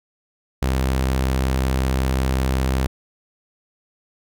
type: tone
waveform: sawtooth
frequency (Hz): 65.41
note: C2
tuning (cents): 0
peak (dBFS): -14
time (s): 0.62-2.87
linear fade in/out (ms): 5
effects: none